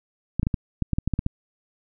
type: clicks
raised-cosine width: 5 ms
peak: -10 dBFS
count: 11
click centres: 0.396 / 0.431 / 0.469 / 0.542 / 0.823 / 0.933 / 0.985 / 1.076 / 1.137 / 1.191 / 1.264 s
effects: none